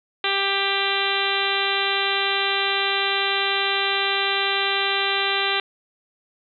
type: harmonic tone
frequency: 394.4 Hz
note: G4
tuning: 11 cents sharp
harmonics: 1 / 2 / 3 / 4 / 5 / 6 / 7 / 8 / 9 / 10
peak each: -29 / -29 / -29 / -29 / -29 / -29 / -29 / -29 / -29 / -29 dBFS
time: 0.24-5.6 s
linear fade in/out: 2 ms
effects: none